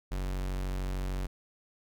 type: tone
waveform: 45% pulse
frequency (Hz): 46.69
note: F#1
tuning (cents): +16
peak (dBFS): -31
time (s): 0.11-1.27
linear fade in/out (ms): 10
effects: none